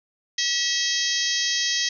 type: harmonic tone with a mistuned harmonic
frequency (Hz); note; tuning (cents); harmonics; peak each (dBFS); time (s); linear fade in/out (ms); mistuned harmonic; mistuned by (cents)
646; E5; -35; 3 / 4 / 5 / 6 / 7 / 8 / 9 / 10; -28 / -36 / -28 / -30 / -30 / -28 / -31 / -31; 0.38-1.89; 5; 10; -16
effects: none